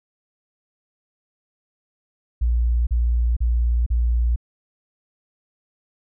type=tone bursts; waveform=sine; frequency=59 Hz; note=A#1; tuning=22 cents sharp; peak=-16 dBFS; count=4; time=2.41-4.361 s; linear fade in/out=10 ms; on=460 ms; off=37 ms; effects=none